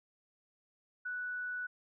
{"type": "tone", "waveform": "sine", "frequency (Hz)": 1480, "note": "F#6", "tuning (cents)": 0, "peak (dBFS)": -36, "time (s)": [1.05, 1.67], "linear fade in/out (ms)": 10, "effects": []}